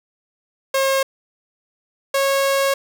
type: tone pair in turn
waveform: sawtooth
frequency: 539 / 548.4 Hz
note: C#5 / C#5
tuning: -49 / -19 cents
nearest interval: unison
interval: 30 cents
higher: second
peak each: -12 dBFS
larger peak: neither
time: 0.74-1.03 / 2.14-2.74 s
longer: second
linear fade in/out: 5 ms
effects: none